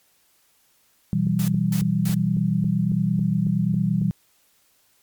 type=chord; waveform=sine; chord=E minor; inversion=second; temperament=equal with one note detuned; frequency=123.47 / 164.81 / 193.52 Hz; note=B2 / E3 / G3; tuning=0 / 0 / -22 cents; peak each=-25 / -22 / -22 dBFS; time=1.13-4.11 s; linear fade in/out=0 ms
type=click train; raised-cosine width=3 ms; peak=-24 dBFS; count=11; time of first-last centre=1.27-4.017 s; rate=3.64 Hz
type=noise bursts; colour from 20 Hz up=white; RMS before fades=-34 dBFS; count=3; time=1.39-2.143 s; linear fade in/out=2 ms; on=91 ms; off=240 ms
effects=white hiss -62 dBFS RMS until 5.02 s + MP3 96 kbps